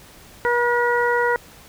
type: harmonic tone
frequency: 480.8 Hz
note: B4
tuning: 46 cents flat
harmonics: 1 / 2 / 3 / 4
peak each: -20 / -22 / -23 / -25 dBFS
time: 0.45-1.36 s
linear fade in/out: 0 ms
effects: pink hiss -46 dBFS RMS until 1.68 s